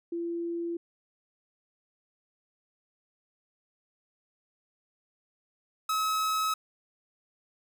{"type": "tone pair in turn", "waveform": ["sine", "45% pulse"], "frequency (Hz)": [340, 1283.7], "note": ["F4", "E6"], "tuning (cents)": [-46, -46], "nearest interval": "octave + major seventh", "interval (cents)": 2300, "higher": "second", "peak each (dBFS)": [-30, -26], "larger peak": "second", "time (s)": [[0.12, 0.77], [5.89, 6.54]], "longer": "neither", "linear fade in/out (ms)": 5, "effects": []}